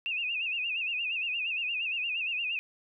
sine tone with vibrato, 2637 Hz, E7, in tune, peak -29 dBFS, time 0.06-2.59 s, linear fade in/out 0 ms, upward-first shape sine, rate 8.6 Hz, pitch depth 120 cents each way, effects none

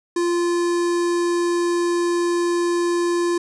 square tone with notch filter, 346.6 Hz, F4, 13 cents flat, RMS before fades -20 dBFS, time 0.16-3.38 s, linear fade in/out 5 ms, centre 2800 Hz, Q 1.3, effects resampled to 22050 Hz + 10-bit

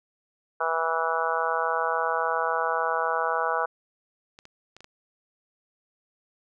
harmonic tone, 163.6 Hz, E3, 13 cents flat, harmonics 3 / 4 / 5 / 6 / 7 / 8 / 9, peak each -31 / -31 / -31 / -31 / -31 / -31 / -31 dBFS, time 0.6-3.66 s, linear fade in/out 10 ms
clicks, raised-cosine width 0.2 ms, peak -29 dBFS, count 5, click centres 4.389 / 4.454 / 4.766 / 4.806 / 4.844 s
effects none

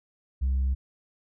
sine tone, 65.9 Hz, C2, 13 cents sharp, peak -20 dBFS, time 0.41-0.75 s, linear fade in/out 20 ms, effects tanh soft clip ceiling -21 dBFS

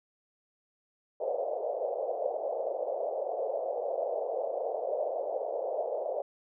pink band-pass noise, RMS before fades -33 dBFS, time 1.2-6.22 s, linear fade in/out 5 ms, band 490 to 680 Hz, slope 48 dB/octave, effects none

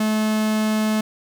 45% pulse tone, 216.1 Hz, A3, 31 cents flat, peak -18 dBFS, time 0-1.01 s, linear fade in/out 5 ms, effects none

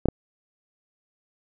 clicks, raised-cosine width 2 ms, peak -8 dBFS, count 2, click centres 0.057 / 0.086 s, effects none

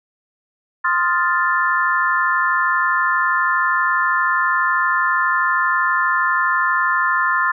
sine chord, F dominant seventh, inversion second, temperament equal, 1046.5 / 1244.5 / 1396.9 / 1760 Hz, C6 / Eb6 / F6 / A6, 0 / 0 / 0 / 0 cents, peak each -19 / -24 / -21 / -19 dBFS, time 0.84-7.52 s, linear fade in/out 10 ms, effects none

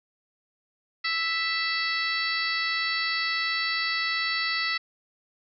harmonic tone with a mistuned harmonic, 659.3 Hz, E5, in tune, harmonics 2 / 3 / 4 / 5 / 6 / 7 / 8, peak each -33 / -28 / -34 / -40 / -34 / -32 / -39 dBFS, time 1.04-4.78 s, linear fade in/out 10 ms, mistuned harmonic 7, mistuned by -44 cents, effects none

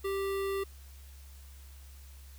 square tone with notch filter, 392 Hz, G4, in tune, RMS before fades -33 dBFS, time 0.04-0.64 s, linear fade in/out 10 ms, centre 6200 Hz, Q 1.2, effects added 68 Hz sine -48 dBFS peak until 2.38 s + white hiss -59 dBFS RMS until 2.38 s

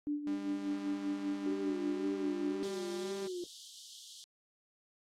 sine tone with tremolo, 293.7 Hz, D4, in tune, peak -31 dBFS, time 0.07-2.63 s, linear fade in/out 0 ms, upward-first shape sine, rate 5.1 Hz, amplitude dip 65%
sawtooth tone with pitch glide, 200.4 to 198.79 Hz, G3 to G3, +38 to +24 cents, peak -40 dBFS, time 0.27-3.27 s, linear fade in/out 0 ms, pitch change -14 cents, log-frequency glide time 2-2.79 s
sine tone with vibrato, 370 Hz, F#4, in tune, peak -37 dBFS, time 1.46-3.44 s, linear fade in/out 2 ms, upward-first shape sine, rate 1.9 Hz, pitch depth 95 cents each way
pink high-pass noise, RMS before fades -49 dBFS, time 2.63-4.24 s, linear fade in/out 0 ms, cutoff 3100 Hz, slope 96 dB/octave
effects low-pass 7000 Hz 12 dB/octave + AAC 48 kbps

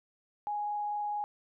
sine tone with frequency modulation, 830.6 Hz, G#5, in tune, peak -31 dBFS, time 0.47-1.24 s, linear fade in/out 0 ms, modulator 24.3 Hz, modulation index 0.22, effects none

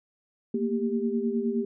sine tone cluster, 225.9 / 235.5 / 396.2 Hz, A3 / A#3 / G4, +46 / +18 / +18 cents, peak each -29 dBFS, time 0.54-1.65 s, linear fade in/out 5 ms, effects none

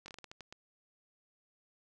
slowing click train, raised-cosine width 0.2 ms, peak -30 dBFS, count 9, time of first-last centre 0.06-0.525 s, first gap 21 ms, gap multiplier 1.28, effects none

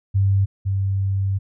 sine tone pair in turn, 98 / 97.38 Hz, G2 / G2, 0 / -11 cents, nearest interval unison, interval 11 cents, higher first, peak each -14 / -18 dBFS, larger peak first, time 0.14-0.46 / 0.65-1.39 s, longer second, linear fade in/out 20 ms, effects none

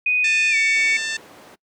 sine tone with pitch glide, 2489 to 2243 Hz, D#7 to C#7, 0 to +20 cents, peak -16 dBFS, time 0.06-0.97 s, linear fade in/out 5 ms, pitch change -180 cents, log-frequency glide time 0.5-0.56 s
harmonic tone, 891 Hz, A5, 22 cents sharp, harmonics 2 / 3 / 4 / 5 / 6 / 7 / 8 / 9, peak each -26 / -30 / -32 / -34 / -36 / -37 / -38 / -39 dBFS, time 0.24-1.17 s, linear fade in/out 5 ms
brown noise, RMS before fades -33 dBFS, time 0.75-1.56 s, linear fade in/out 20 ms
effects noise-tail reverb RT60 0.1 s tail -23 dB re dry + high-pass 400 Hz 12 dB/octave

